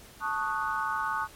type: chord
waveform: sine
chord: D# half-diminished seventh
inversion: second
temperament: equal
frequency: 880 / 1108.7 / 1244.5 / 1480 Hz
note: A5 / C#6 / D#6 / F#6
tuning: 0 / 0 / 0 / 0 cents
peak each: -33 dBFS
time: 0.2-1.28 s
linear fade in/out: 50 ms
effects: pink hiss -51 dBFS RMS until 1.35 s + MP3 64 kbps

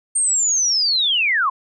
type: linear sweep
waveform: sine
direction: down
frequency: 8770 to 989 Hz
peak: -15 dBFS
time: 0.15-1.5 s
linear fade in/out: 10 ms
effects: none

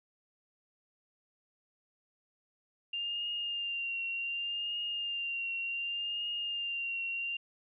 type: tone with vibrato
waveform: sine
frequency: 2794 Hz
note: F7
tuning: in tune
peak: -33 dBFS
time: 2.93-7.37 s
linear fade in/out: 5 ms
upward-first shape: triangle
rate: 0.67 Hz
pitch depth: 37 cents each way
effects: none

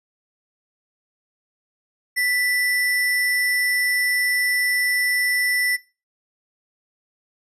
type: tone with sample-and-hold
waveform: sine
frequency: 1979 Hz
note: B6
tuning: 3 cents sharp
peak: -18 dBFS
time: 2.16-5.77 s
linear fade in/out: 20 ms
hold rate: 7350 Hz
effects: noise-tail reverb RT60 0.3 s tail -18 dB re dry + resampled to 32000 Hz

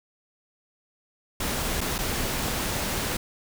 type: noise with dropouts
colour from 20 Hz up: pink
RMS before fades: -28 dBFS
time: 1.4-3.17 s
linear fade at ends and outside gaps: 5 ms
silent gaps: 1.808-1.812 / 1.982-1.987 s
effects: none

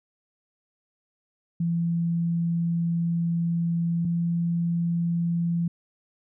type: tone pair in turn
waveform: sine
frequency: 168.9 / 169.98 Hz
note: E3 / F3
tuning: +42 / -47 cents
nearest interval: unison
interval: 11 cents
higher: second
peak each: -22 dBFS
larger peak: neither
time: 1.6-4.05 / 4.05-5.68 s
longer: first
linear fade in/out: 5 ms
effects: none

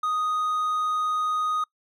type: tone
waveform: triangle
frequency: 1244.5 Hz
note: D#6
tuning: in tune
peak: -21 dBFS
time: 0.03-1.64 s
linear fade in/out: 5 ms
effects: noise-tail reverb RT60 0.1 s tail -24 dB re dry

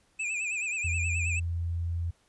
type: tone with vibrato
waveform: square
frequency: 2514 Hz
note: D#7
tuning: 17 cents sharp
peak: -30 dBFS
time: 0.19-1.4 s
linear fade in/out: 10 ms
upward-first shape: sine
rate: 9.4 Hz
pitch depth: 94 cents each way
type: tone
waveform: sine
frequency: 84.9 Hz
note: F2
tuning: 48 cents flat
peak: -28 dBFS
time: 0.84-2.11 s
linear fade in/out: 10 ms
effects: pink hiss -67 dBFS RMS until 2.28 s + resampled to 24000 Hz

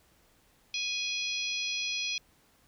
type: harmonic tone with a mistuned harmonic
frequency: 831 Hz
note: G#5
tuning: 1 cent sharp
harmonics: 3 / 4 / 5 / 6 / 7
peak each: -34 / -36 / -38 / -40 / -41 dBFS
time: 0.74-2.18 s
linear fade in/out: 2 ms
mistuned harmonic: 6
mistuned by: +21 cents
effects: pink hiss -65 dBFS RMS until 2.67 s

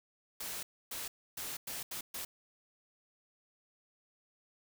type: noise bursts at uneven times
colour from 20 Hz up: white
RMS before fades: -41 dBFS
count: 6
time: 0.4-0.63 / 0.91-1.08 / 1.37-1.57 / 1.67-1.83 / 1.91-2.01 / 2.14-2.25 s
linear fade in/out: 5 ms
effects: none

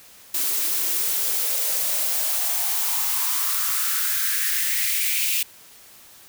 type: noise with high-pass filter sweep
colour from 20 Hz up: blue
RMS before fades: -23 dBFS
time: 0.34-5.43 s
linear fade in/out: 5 ms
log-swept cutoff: 280 to 2600 Hz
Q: 4.1
effects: white hiss -48 dBFS RMS until 6.28 s

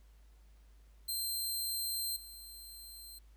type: tone with level steps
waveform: 15% pulse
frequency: 4148 Hz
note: C8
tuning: 16 cents flat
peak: -28 / -42 dBFS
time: 1.08-3.19 s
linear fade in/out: 10 ms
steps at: 2.16 s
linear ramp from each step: 5 ms
effects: added 52 Hz sine -57 dBFS peak until 3.36 s + pink hiss -72 dBFS RMS until 3.36 s

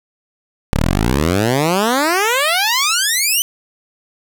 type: exponential sweep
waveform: 10% pulse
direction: up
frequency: 33.71 to 3069 Hz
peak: -5 dBFS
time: 0.73-3.42 s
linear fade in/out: 0 ms
effects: none

